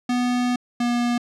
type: tone pair in turn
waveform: square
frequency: 246.4 / 240.4 Hz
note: B3 / B3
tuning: -4 / -46 cents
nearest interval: unison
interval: 42 cents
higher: first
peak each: -20 dBFS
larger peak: neither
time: 0.09-0.56 / 0.8-1.18 s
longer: first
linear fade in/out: 5 ms
effects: low-pass 7000 Hz 12 dB/octave